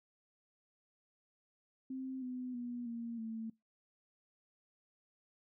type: tone with pitch steps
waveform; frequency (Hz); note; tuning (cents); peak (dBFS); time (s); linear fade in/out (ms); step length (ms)
sine; 262.1 / 252 / 242.3 / 233 / 224; C4 / B3 / B3 / A#3 / A3; +3 / +35 / -33 / -1 / +31; -39; 1.9-3.5; 5; 320
effects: noise-tail reverb RT60 0.2 s tail -24 dB re dry